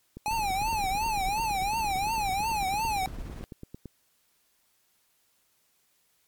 click train, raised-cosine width 3 ms, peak -27 dBFS, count 34, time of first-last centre 0.17-3.857 s, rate 8.95 Hz
square tone with vibrato, 828 Hz, G#5, 5 cents flat, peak -27 dBFS, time 0.26-3.06 s, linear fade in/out 0 ms, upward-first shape triangle, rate 2.8 Hz, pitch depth 190 cents each way
brown noise with tremolo, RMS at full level -37 dBFS, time 0.31-3.44 s, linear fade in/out 0 ms, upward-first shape sine, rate 17 Hz, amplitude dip 35%
effects white hiss -69 dBFS RMS until 6.27 s + MP3 96 kbps

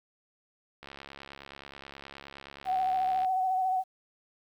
click train, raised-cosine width 0.3 ms, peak -28 dBFS, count 169, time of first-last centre 0.83-3.247 s, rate 69.5 Hz
sine tone with vibrato, 750 Hz, F#5, 23 cents sharp, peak -25 dBFS, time 2.65-3.84 s, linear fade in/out 50 ms, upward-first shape sine, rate 14 Hz, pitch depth 32 cents each way
effects 10-bit

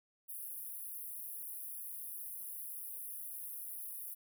pink high-pass noise, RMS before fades -45 dBFS, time 0.28-4.15 s, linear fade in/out 20 ms, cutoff 10000 Hz, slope 96 dB/octave, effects none

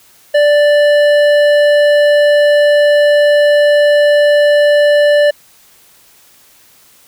sine tone with hard clipping, 587 Hz, D5, 1 cent flat, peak -8 dBFS, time 0.34-5.31 s, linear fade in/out 10 ms, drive 11 dB, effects white hiss -46 dBFS RMS until 7.07 s

